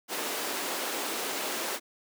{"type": "high-pass noise", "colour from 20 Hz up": "pink", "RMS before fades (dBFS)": -33, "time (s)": [0.08, 1.8], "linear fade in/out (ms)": 50, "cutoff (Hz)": 290, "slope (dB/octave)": 24, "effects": []}